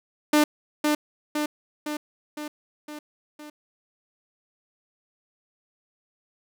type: tone with echo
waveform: sawtooth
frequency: 299.6 Hz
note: D4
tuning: 35 cents sharp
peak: -12 dBFS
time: 0.33-0.44 s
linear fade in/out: 5 ms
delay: 510 ms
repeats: 6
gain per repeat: -4 dB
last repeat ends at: 3.5 s
effects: none